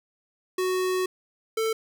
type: tone pair in turn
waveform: square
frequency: 370 / 444.6 Hz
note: F#4 / A4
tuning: 0 / +18 cents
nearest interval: minor third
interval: 318 cents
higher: second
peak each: -24 dBFS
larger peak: neither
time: 0.58-1.06 / 1.57-1.73 s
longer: first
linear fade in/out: 5 ms
effects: none